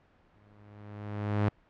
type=tone with exponential growth; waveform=sawtooth; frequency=103.83 Hz; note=G#2; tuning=in tune; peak=-19 dBFS; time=0.34-1.49 s; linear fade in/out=5 ms; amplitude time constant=250 ms; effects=pink hiss -64 dBFS RMS until 1.69 s + low-pass 2000 Hz 12 dB/octave